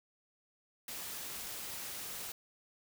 white noise, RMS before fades -43 dBFS, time 0.88-2.32 s, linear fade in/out 2 ms, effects none

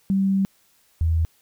sine tone pair in turn, 193.9 / 81.52 Hz, G3 / E2, -19 / -19 cents, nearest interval octave + minor third, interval 1500 cents, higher first, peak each -17 dBFS, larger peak neither, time 0.1-0.45 / 1.01-1.25 s, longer first, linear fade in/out 0 ms, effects white hiss -61 dBFS RMS until 1.41 s

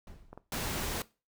brown noise with exponential decay, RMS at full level -41 dBFS, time 0.07-0.51 s, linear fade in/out 2 ms, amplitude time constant 95 ms
clicks, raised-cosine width 1 ms, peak -31 dBFS, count 5, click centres 0.33 / 0.376 / 0.582 / 0.673 / 0.743 s
pink noise, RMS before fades -35 dBFS, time 0.52-1.02 s, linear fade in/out 2 ms
effects noise-tail reverb RT60 0.3 s tail -20 dB re dry

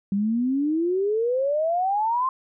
sine exponential sweep, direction up, 193.9 to 1064 Hz, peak -20 dBFS, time 0.12-2.29 s, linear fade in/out 2 ms, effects none

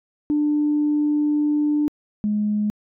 sine tone pair in turn, 297.1 / 209.6 Hz, D4 / G#3, +20 / +16 cents, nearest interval tritone, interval 604 cents, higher first, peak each -16 / -18 dBFS, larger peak first, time 0.3-1.88 / 2.24-2.7 s, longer first, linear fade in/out 0 ms, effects tanh soft clip ceiling -12 dBFS

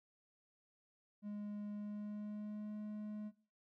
triangle tone with pitch glide, 207.2 to 211.1 Hz, G#3 to G#3, -4 to +29 cents, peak -40 dBFS, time 1.22-3.32 s, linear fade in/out 50 ms, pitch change +33 cents, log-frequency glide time 1.71-2.74 s, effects noise-tail reverb RT60 0.4 s tail -19 dB re dry

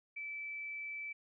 sine tone, 2315 Hz, D7, 25 cents flat, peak -40 dBFS, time 0.16-1.13 s, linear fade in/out 10 ms, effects none

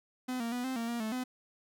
45% pulse tone with pitch steps, 253.6 / 232.1 / 245.9 / 260.7 / 231 / 236.4 / 218.6 / 253.3 Hz, B3 / A#3 / B3 / C4 / A#3 / A#3 / A3 / B3, +46 / -7 / -7 / -6 / -16 / +24 / -11 / +44 cents, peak -33 dBFS, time 0.28-1.24 s, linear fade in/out 10 ms, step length 120 ms, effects none

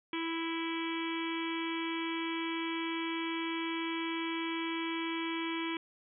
harmonic tone, 329.6 Hz, E4, in tune, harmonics 1 / 3 / 4 / 5 / 6 / 7 / 8 / 9 / 10, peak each -35 / -41 / -48 / -48 / -47 / -41 / -50 / -47 / -45 dBFS, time 0.13-5.77 s, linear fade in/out 2 ms, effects none

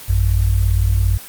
sine tone pair together, 55.37 / 93 Hz, A1 / F#2, +12 / +9 cents, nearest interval major sixth, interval 897 cents, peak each -15 dBFS, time 0.08-1.18 s, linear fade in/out 20 ms, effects white hiss -35 dBFS RMS until 1.28 s + Opus 24 kbps

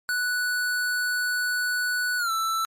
square tone with pitch glide, 1480 to 1326.2 Hz, F#6 to E6, 0 to +10 cents, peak -24 dBFS, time 0.09-2.65 s, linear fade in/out 0 ms, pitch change -190 cents, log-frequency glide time 2.18-2.31 s, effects MP3 64 kbps

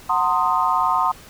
sine chord, C half-diminished seventh, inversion second, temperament equal with one note detuned, 740 / 909.5 / 1046.5 / 1244.5 Hz, Gb5 / Bb5 / C6 / Eb6, 0 / -43 / 0 / 0 cents, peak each -24 / -22 / -20 / -22 dBFS, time 0.09-1.12 s, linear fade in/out 10 ms, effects pink hiss -44 dBFS RMS until 1.29 s

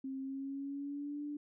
sine tone with pitch glide, 267.1 to 293 Hz, C4 to D4, +36 to -4 cents, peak -38 dBFS, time 0.04-1.37 s, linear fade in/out 5 ms, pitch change +160 cents, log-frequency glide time 0.21-1.23 s, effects none

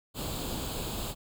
pink noise with comb filter, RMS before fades -35 dBFS, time 0.14-1.15 s, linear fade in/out 50 ms, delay 0.26 ms, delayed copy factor +0.7, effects none

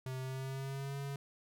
square tone with pitch glide, 130.1 to 139.44 Hz, C3 to C#3, -9 to +11 cents, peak -39 dBFS, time 0.06-1.16 s, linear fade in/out 2 ms, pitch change +120 cents, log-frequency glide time 0.2-0.97 s, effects none

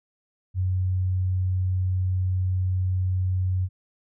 sine tone, 92.5 Hz, F#2, in tune, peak -21 dBFS, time 0.54-3.69 s, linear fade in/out 50 ms, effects none

